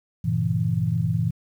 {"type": "chord", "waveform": "sine", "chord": "G diminished seventh", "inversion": "none", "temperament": "equal", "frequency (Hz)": [98, 116.54, 138.59, 164.81], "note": ["G2", "Bb2", "Db3", "Fb3"], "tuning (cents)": [0, 0, 0, 0], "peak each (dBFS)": [-28, -24, -30, -24], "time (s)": [0.24, 1.31], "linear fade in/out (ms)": 10, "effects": ["9-bit"]}